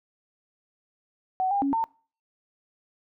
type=tone with pitch steps; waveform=sine; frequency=750 / 804 / 277.8 / 904 Hz; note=F#5 / G5 / C#4 / A5; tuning=+23 / +44 / +4 / +47 cents; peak=-22 dBFS; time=1.4-1.84 s; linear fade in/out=0 ms; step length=110 ms; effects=noise-tail reverb RT60 0.4 s tail -24 dB re dry